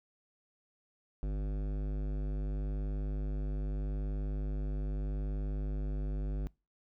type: tone with hard clipping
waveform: sine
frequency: 50.4 Hz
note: G1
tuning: 49 cents sharp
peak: -34 dBFS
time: 1.23-6.47 s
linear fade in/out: 0 ms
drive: 16 dB
effects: noise-tail reverb RT60 0.3 s tail -25 dB re dry